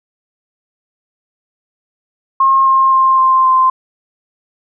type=tone with pitch steps; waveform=sine; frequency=1073 / 1065 / 1057 / 1049.1 / 1041.3 Hz; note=C6 / C6 / C6 / C6 / C6; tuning=+43 / +30 / +17 / +4 / -9 cents; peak=-7 dBFS; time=2.4-3.7 s; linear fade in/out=5 ms; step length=260 ms; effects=none